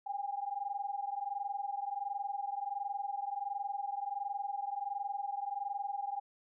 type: tone pair together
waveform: sine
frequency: 795 / 816.4 Hz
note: G5 / G#5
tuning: +24 / -30 cents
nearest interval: unison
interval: 46 cents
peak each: -38 / -38 dBFS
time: 0.06-6.2 s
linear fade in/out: 10 ms
effects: none